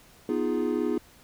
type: chord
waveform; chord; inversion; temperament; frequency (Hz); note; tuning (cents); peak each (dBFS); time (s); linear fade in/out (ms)
triangle; F half-diminished seventh; second; equal; 246.9 / 311.1 / 349.2 / 415.3; Cb4 / Eb4 / F4 / Ab4; 0 / 0 / 0 / 0; -28; 0.29-0.98; 2
effects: pink hiss -55 dBFS RMS until 1.23 s